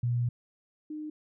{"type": "tone pair in turn", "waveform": "sine", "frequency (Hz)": [120.7, 305.2], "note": ["B2", "D#4"], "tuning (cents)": [-39, -33], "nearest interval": "octave + major third", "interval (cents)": 1606, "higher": "second", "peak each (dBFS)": [-25, -35], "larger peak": "first", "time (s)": [[0.03, 0.29], [0.9, 1.1]], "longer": "first", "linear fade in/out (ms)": 5, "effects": []}